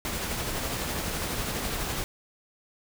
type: noise with tremolo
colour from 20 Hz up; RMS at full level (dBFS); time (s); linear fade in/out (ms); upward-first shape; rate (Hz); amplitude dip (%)
pink; -30; 0.05-2.04; 0; triangle; 12; 30
effects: none